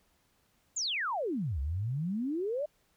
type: exponential two-way sweep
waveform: sine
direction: down then up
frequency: 7459 to 65 to 623 Hz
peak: -30 dBFS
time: 0.76-2.66 s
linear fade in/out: 10 ms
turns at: 1.6 s
effects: pink hiss -71 dBFS RMS until 2.96 s